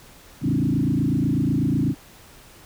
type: tone with frequency modulation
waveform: sine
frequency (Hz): 208.5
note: G#3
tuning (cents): +7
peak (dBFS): -18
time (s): 0.41-1.95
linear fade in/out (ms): 50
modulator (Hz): 28.1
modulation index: 3.4
effects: pink hiss -48 dBFS RMS until 2.65 s